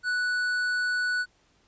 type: tone with tanh clipping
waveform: sine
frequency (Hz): 1480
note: F#6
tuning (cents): 0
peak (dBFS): -26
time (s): 0.03-1.26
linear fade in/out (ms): 50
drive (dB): 10
effects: pink hiss -65 dBFS RMS until 1.67 s + resampled to 16000 Hz